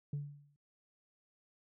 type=tone with exponential decay; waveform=sine; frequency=144.3 Hz; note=D3; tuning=30 cents flat; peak=-31 dBFS; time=0.13-0.56 s; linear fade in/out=2 ms; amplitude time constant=92 ms; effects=tanh soft clip ceiling -32 dBFS + high-pass 80 Hz 12 dB/octave